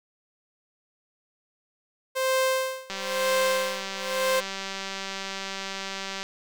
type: tone with tremolo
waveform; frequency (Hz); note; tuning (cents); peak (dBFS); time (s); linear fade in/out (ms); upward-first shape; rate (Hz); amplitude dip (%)
sawtooth; 523.3; C5; 0; -17; 2.15-4.41; 20; sine; 1; 95
type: click train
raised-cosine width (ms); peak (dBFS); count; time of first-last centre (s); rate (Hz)
0.2; -16; 647; 2.9-6.23; 194
effects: none